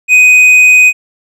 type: tone with tanh clipping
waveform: sine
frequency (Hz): 2499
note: D#7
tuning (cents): +7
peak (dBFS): -3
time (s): 0.08-0.93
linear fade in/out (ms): 50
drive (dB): 6
effects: none

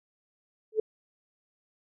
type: tone with exponential growth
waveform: sine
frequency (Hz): 435.2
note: A4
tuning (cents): -19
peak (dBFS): -18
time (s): 0.72-0.8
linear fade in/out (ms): 5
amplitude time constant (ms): 16
effects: none

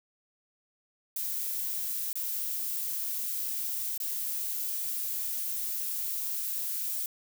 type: noise with dropouts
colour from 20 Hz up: violet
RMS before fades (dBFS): -33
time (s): 1.16-7.06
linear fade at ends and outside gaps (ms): 2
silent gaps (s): 2.13-2.155 / 3.978-4.001
effects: none

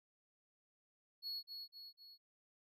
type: tone with echo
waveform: triangle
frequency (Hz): 4356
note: C#8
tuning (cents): -31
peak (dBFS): -40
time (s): 1.22-1.43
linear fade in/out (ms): 50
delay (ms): 250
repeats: 3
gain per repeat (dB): -5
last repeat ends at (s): 2.18
effects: none

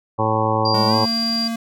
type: harmonic tone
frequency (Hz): 110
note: A2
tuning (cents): 0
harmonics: 1 / 2 / 3 / 4 / 5 / 7 / 8 / 9 / 10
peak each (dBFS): -23 / -28 / -27 / -27 / -23 / -25 / -24 / -25 / -25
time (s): 0.18-1.06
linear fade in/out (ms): 20
type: tone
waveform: sine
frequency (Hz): 4760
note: D8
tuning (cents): +22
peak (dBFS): -20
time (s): 0.65-1.48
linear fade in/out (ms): 5
type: tone with pitch glide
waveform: square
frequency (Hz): 207.7 to 229.1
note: G#3 to A#3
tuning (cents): 0 to -30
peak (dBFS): -23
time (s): 0.74-1.56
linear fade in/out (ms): 5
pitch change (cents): +170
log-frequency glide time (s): 0.87-0.95
effects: none

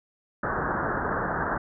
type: low-pass noise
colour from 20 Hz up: white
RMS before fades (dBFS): -28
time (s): 0.43-1.58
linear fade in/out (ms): 5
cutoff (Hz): 1700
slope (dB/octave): 96
effects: none

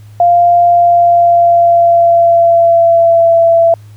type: tone with pitch glide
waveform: sine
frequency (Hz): 696 to 670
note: F5 to E5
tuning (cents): -6 to +28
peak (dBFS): -4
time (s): 0.2-3.74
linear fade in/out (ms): 2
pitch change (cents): -66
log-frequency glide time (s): 0.63-3.36
effects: added 105 Hz sine -32 dBFS peak until 3.96 s + pink hiss -49 dBFS RMS until 3.96 s

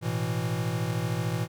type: chord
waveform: square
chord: A suspended second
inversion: none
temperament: equal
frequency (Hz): 110 / 123.47 / 164.81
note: A2 / B2 / E3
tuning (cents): 0 / 0 / 0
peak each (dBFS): -32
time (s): 0.01-1.48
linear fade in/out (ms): 50
effects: none

